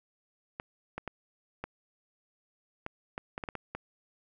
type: clicks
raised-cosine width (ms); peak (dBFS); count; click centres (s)
0.5; -21; 11; 0.599 / 0.98 / 1.077 / 1.64 / 2.864 / 3.179 / 3.379 / 3.438 / 3.488 / 3.553 / 3.75
effects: none